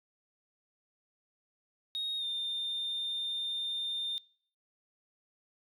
sine tone with pitch glide, 3743 to 3615 Hz, A#7 to A7, +6 to +46 cents, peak -31 dBFS, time 1.95-4.18 s, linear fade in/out 0 ms, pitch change -60 cents, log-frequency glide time 2.18-2.24 s, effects noise-tail reverb RT60 0.6 s tail -26 dB re dry + tanh soft clip ceiling -30 dBFS

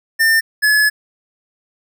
square tone pair in turn, 1800 / 1706.8 Hz, A6 / G#6, +39 / +47 cents, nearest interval minor second, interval 92 cents, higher first, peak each -11 dBFS, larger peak neither, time 0.19-0.41 / 0.62-0.9 s, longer second, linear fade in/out 20 ms, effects none

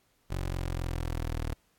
20% pulse exponential sweep, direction down, 46.25 to 38.89 Hz, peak -26 dBFS, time 0.3-1.54 s, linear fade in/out 10 ms, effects pink hiss -70 dBFS RMS until 1.78 s + AAC 64 kbps

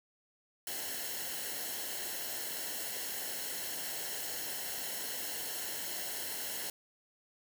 white noise with comb filter, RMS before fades -39 dBFS, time 0.67-6.7 s, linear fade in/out 2 ms, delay 0.83 ms, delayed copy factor -0.65, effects none

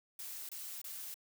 blue noise bursts, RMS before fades -45 dBFS, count 3, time 0.19-1.142 s, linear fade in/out 2 ms, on 300 ms, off 26 ms, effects none

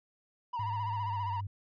triangle tone with vibrato, 953 Hz, A#5, 38 cents sharp, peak -30 dBFS, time 0.53-1.41 s, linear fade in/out 10 ms, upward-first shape sine, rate 15 Hz, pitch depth 74 cents each way
sine tone with pitch glide, 104.6 to 99.07 Hz, G#2 to G2, +13 to +19 cents, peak -34 dBFS, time 0.59-1.47 s, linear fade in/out 5 ms, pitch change -94 cents, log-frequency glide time 0.94-1.29 s
effects tanh soft clip ceiling -26 dBFS + resampled to 11025 Hz

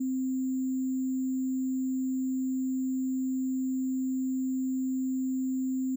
sine tone with sample-and-hold, 260.6 Hz, C4, 7 cents flat, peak -27 dBFS, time 0-5.96 s, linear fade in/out 10 ms, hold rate 7350 Hz, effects none

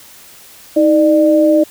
sine tone pair together, 316.2 / 597.9 Hz, D#4 / D5, +28 / +31 cents, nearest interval major seventh, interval 1103 cents, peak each -10 dBFS, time 0.76-1.64 s, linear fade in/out 10 ms, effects white hiss -40 dBFS RMS until 1.7 s

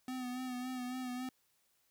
square tone with vibrato, 252.2 Hz, B3, 36 cents sharp, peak -39 dBFS, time 0.08-1.29 s, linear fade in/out 2 ms, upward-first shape sine, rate 3.6 Hz, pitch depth 36 cents each way, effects white hiss -75 dBFS RMS until 1.9 s

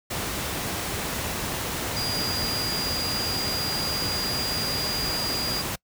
sine tone in noise, 4832 Hz, D8, 48 cents sharp, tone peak -27 dBFS, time 1.96-5.62 s, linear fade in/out 10 ms, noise pink, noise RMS -29 dBFS, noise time 0.1-5.76 s, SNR -1 dB, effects noise-tail reverb RT60 0.1 s tail -25 dB re dry + high-pass 60 Hz 12 dB/octave

